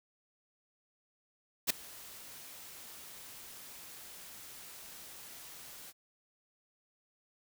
white noise with ADSR envelope, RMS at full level -26 dBFS, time 1.67-5.93 s, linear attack 32 ms, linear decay 5 ms, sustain -24 dB, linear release 39 ms, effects none

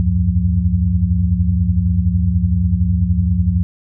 sine tone cluster, 73.6 / 87.1 / 97.7 / 177.3 Hz, D2 / F2 / G2 / F3, +4 / -4 / -5 / +26 cents, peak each -18 dBFS, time 0-3.63 s, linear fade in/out 0 ms, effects none

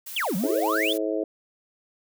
blue noise, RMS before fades -37 dBFS, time 0.06-0.98 s, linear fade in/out 10 ms
triangle exponential two-way sweep, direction down then up, 3660 to 169.1 to 3660 Hz, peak -22 dBFS, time 0.16-0.93 s, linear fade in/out 5 ms, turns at 0.36 s
harmonic tone, 107.5 Hz, A2, 40 cents flat, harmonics 3 / 4 / 5 / 6, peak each -28 / -29 / -30 / -31 dBFS, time 0.43-1.24 s, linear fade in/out 5 ms
effects none

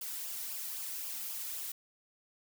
blue noise with flanger, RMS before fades -40 dBFS, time 0.01-1.72 s, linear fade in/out 5 ms, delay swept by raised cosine 0.48 to 1.88 ms, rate 3.8 Hz, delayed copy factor -0.55, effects none

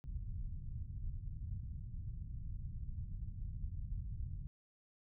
pink low-pass noise, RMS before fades -43 dBFS, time 0.04-4.47 s, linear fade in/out 0 ms, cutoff 130 Hz, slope 24 dB/octave, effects none

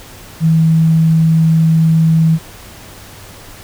sine tone, 161.4 Hz, E3, 36 cents flat, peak -7 dBFS, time 0.4-2.39 s, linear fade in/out 50 ms, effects added 99 Hz sine -41 dBFS peak until 3.63 s + pink hiss -36 dBFS RMS until 3.63 s

